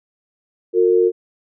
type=tone pair together; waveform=sine; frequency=360.8 / 454.6 Hz; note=F#4 / A#4; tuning=-44 / -43 cents; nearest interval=major third; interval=401 cents; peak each=-14 dBFS; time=0.73-1.12 s; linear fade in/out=50 ms; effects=none